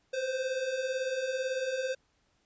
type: beating tone pair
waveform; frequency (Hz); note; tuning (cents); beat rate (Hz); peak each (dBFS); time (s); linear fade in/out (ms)
square; 506 / 524; B4 / C5; +42 / +2; 18; -38 / -32; 0.13-1.95; 10
effects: pink hiss -72 dBFS RMS until 2.45 s + resampled to 16000 Hz